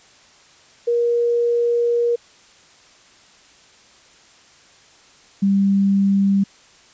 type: tone pair in turn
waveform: sine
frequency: 474.1 / 197.16 Hz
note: A#4 / G3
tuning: +29 / +10 cents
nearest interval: octave + minor third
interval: 1519 cents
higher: first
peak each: -15 / -13 dBFS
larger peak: second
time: 0.87-2.16 / 5.42-6.44 s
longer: first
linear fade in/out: 10 ms
effects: white hiss -50 dBFS RMS until 6.93 s + resampled to 16000 Hz